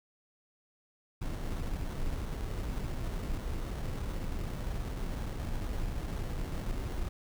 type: noise with sample-and-hold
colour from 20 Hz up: brown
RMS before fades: -35 dBFS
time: 1.21-7.09 s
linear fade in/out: 10 ms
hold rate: 2450 Hz
effects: none